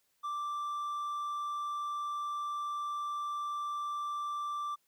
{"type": "tone", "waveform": "triangle", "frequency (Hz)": 1174.7, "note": "D6", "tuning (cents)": 0, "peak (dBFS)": -32, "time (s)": [0.23, 4.76], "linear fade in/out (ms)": 20, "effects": ["white hiss -75 dBFS RMS until 4.87 s"]}